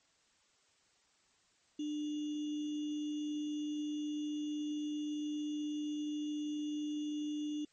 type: tone with sample-and-hold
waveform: sine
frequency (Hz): 298.7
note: D4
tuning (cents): +29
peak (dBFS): -35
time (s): 1.79-7.65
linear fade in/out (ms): 5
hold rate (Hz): 3150
effects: white hiss -71 dBFS RMS until 7.72 s + MP3 32 kbps